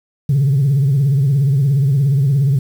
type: tone with vibrato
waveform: sine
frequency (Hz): 138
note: C#3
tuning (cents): -7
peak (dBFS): -9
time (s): 0.29-2.59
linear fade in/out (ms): 5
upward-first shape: triangle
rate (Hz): 17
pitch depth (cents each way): 150
effects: tanh soft clip ceiling -8 dBFS + 7-bit